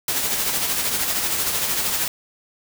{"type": "noise with tremolo", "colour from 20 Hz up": "white", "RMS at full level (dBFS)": -21, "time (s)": [0.08, 2.08], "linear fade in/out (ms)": 2, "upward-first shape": "sine", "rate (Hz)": 13, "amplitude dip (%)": 40, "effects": []}